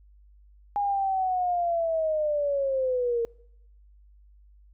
sine linear sweep, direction down, 820 to 460 Hz, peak -23 dBFS, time 0.76-3.25 s, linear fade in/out 0 ms, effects noise-tail reverb RT60 0.8 s tail -26 dB re dry + added 50 Hz sine -52 dBFS peak until 4.73 s

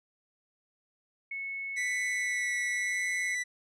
sine tone with pitch glide, 2200 to 2170 Hz, C#7 to C#7, -14 to -37 cents, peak -34 dBFS, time 1.31-3.35 s, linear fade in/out 5 ms, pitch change -23 cents, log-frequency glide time 1.87-2.97 s
45% pulse tone with vibrato, 1975.5 Hz, B6, in tune, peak -30 dBFS, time 1.76-3.44 s, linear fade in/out 20 ms, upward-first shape sine, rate 0.91 Hz, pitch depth 12 cents each way
effects resampled to 22050 Hz

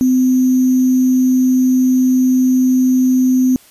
sine tone with sample-and-hold, 256.2 Hz, C4, 36 cents flat, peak -9 dBFS, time 0.01-3.56 s, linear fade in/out 0 ms, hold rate 6300 Hz, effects white hiss -46 dBFS RMS until 3.7 s + resampled to 32000 Hz

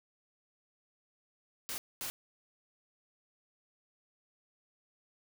white noise bursts at uneven times, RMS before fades -39 dBFS, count 2, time 1.69-1.78 / 2.01-2.1 s, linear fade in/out 0 ms, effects none

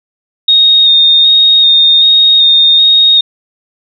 sine tone with vibrato, 3701 Hz, A#7, 13 cents flat, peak -3 dBFS, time 0.48-3.21 s, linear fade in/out 5 ms, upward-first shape square, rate 1.3 Hz, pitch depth 14 cents each way, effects none

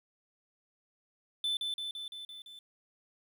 triangle tone with echo, 3520 Hz, A7, in tune, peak -28 dBFS, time 1.44-1.57 s, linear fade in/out 2 ms, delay 170 ms, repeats 6, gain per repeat -3 dB, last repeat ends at 2.59 s, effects 11-bit

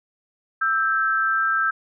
sine tone pair together, 1318.5 / 1575.3 Hz, E6 / G6, 0 / +8 cents, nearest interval minor third, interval 308 cents, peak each -21 dBFS, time 0.61-1.71 s, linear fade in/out 10 ms, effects none

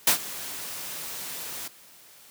white noise with ADSR envelope, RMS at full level -17 dBFS, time 0.07-1.68 s, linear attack 4 ms, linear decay 100 ms, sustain -19 dB, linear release 5 ms, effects white hiss -52 dBFS RMS until 2.3 s + high-pass 100 Hz 12 dB/octave

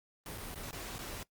pink noise with dropouts, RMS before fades -43 dBFS, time 0.26-1.23 s, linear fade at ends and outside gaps 1 ms, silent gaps 0.377-0.381 / 0.545-0.557 / 0.71-0.729 / 0.983-0.99 s, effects noise-tail reverb RT60 0.1 s tail -19 dB re dry + Opus 32 kbps

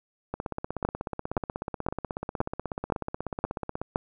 two click trains, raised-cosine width 1 ms, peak -17 / -10 dBFS, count 58 / 7, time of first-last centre 0.34-3.816 / 0.85-3.959 s, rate 16.4 / 1.93 Hz, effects none

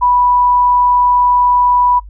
sine tone, 984 Hz, B5, 7 cents flat, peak -8 dBFS, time 0.01-2 s, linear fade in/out 20 ms, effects noise-tail reverb RT60 0.1 s tail -23 dB re dry + added 50 Hz sine -30 dBFS peak until 2.09 s

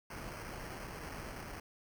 pink noise with sample-and-hold, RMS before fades -45 dBFS, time 0.1-1.6 s, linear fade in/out 5 ms, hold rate 3675 Hz, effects none

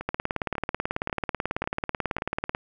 two click trains, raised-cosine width 0.5 ms, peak -18 / -11 dBFS, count 5 / 46, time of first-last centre 0.01-2.184 / 0.09-2.549 s, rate 1.84 / 18.3 Hz, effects none

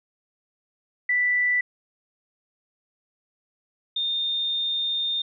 sine tone pair in turn, 1975.5 / 3638 Hz, B6 / A#7, 0 / -43 cents, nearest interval major seventh, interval 1057 cents, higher second, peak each -19 / -23 dBFS, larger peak first, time 1.09-1.61 / 3.96-5.22 s, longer second, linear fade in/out 5 ms, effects none

